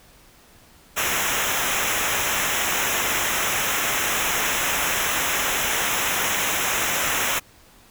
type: noise with comb filter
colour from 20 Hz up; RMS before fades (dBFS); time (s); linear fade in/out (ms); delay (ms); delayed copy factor
pink; -23; 0.96-7.4; 20; 0.22; -0.85
effects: pink hiss -52 dBFS RMS until 7.9 s

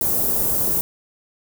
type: band-stop noise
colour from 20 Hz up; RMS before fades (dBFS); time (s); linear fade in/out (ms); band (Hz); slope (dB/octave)
white; -20; 0.01-0.81; 0; 540 to 14000; 12
effects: none

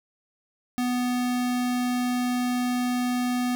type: tone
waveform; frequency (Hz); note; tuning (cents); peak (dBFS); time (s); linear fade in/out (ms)
square; 247.4; B3; +3; -24; 0.78-3.55; 0
effects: none

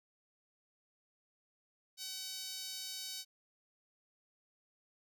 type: tone with high-pass filter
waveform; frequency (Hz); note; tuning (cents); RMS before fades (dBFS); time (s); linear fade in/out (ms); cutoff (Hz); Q
sawtooth; 757; F#5; +39; -44; 1.97-3.25; 50; 4400; 2.2
effects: none

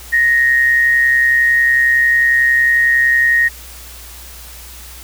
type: tone with amplitude modulation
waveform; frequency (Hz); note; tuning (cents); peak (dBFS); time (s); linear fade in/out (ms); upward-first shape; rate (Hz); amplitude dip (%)
sine; 1864.7; A#6; 0; -7; 0.12-3.49; 20; sine; 131; 45
effects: added 60 Hz sine -36 dBFS peak until 5.03 s + white hiss -36 dBFS RMS until 5.03 s

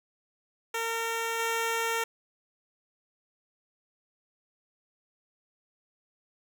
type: tone with level steps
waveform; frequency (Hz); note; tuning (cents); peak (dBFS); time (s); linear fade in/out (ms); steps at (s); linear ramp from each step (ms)
10% pulse; 457.2; A#4; -34; -21 / -19; 0.74-2.04; 5; 1.39; 5
effects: none

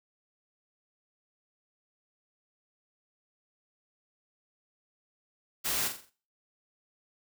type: noise with echo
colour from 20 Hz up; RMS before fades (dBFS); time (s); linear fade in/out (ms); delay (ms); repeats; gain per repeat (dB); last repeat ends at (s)
white; -31; 5.64-5.89; 20; 43; 5; -7; 6.105
effects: noise-tail reverb RT60 0.4 s tail -19 dB re dry

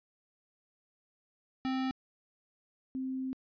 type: tone pair in turn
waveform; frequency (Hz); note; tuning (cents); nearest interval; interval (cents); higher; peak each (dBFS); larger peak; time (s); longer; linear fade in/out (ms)
square / sine; 261.6 / 261.6; C4 / C4; 0 / 0; unison; 0; neither; -31 / -33; first; 1.65-1.91 / 2.95-3.33; second; 0
effects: resampled to 11025 Hz

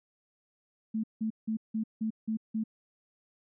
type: tone bursts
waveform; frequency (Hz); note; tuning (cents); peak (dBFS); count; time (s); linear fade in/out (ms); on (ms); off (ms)
sine; 220; A3; 0; -28; 7; 0.94-2.639; 10; 97; 170
effects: none

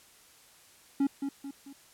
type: tone with echo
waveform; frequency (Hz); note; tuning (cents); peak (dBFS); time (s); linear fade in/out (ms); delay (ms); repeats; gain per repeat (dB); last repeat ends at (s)
triangle; 277.2; C#4; 0; -21; 1-1.07; 5; 220; 3; -7; 1.73
effects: white hiss -58 dBFS RMS until 1.93 s + low-pass 12000 Hz 12 dB/octave

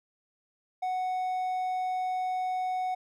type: tone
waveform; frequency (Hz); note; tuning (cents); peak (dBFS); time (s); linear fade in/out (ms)
triangle; 740; F#5; 0; -26; 0.82-2.95; 10
effects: none

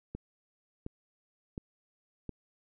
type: click train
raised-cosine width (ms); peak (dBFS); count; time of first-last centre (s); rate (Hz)
3; -25; 4; 0.15-2.293; 1.4
effects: none

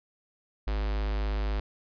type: tone with notch filter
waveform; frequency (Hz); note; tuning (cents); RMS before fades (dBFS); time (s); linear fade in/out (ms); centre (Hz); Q
square; 51.91; G#1; 0; -29; 0.67-1.6; 5; 180; 1.2
effects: resampled to 11025 Hz

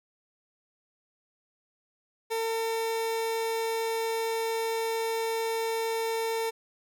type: tone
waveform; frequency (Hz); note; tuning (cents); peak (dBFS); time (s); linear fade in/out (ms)
30% pulse; 452.2; A4; +47; -25; 2.3-6.51; 20
effects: none

